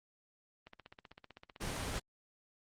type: click train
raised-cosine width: 0.3 ms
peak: -35 dBFS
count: 19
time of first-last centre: 0.67-1.816 s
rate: 15.7 Hz
type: noise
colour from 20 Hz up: pink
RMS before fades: -38 dBFS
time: 1.6-2 s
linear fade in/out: 20 ms
effects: low-pass 9000 Hz 12 dB/octave + Opus 24 kbps